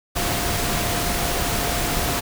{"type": "tone in noise", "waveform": "sine", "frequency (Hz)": 700, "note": "F5", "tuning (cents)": 4, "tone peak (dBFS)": -31, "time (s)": [0.15, 2.21], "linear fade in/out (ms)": 20, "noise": "pink", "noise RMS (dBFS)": -23, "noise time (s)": [0.15, 2.21], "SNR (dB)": -11, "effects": []}